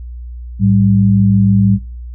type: tone pair together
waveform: sine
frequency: 108.2 / 194.47 Hz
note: A2 / G3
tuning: -29 / -14 cents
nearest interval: minor seventh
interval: 1015 cents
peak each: -10 dBFS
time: 0.59-1.79 s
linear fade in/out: 50 ms
effects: noise-tail reverb RT60 0.5 s tail -26 dB re dry + added 60 Hz sine -25 dBFS peak until 2.14 s